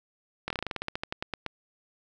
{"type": "slowing click train", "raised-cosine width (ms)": 0.3, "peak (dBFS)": -15, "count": 17, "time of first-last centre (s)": [0.48, 1.463], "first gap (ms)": 23, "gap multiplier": 1.12, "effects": []}